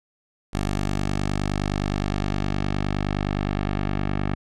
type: tone with low-pass filter sweep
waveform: 10% pulse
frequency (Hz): 49.67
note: G1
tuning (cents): +24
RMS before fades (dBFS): -25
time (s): 0.53-4.35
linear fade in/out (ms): 10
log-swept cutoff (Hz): 9300 to 2400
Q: 0.85
effects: none